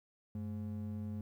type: ring-modulated tone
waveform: triangle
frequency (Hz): 155.56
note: D#3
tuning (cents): 0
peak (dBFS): -33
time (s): 0.35-1.21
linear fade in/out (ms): 2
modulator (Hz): 58.6
effects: 12-bit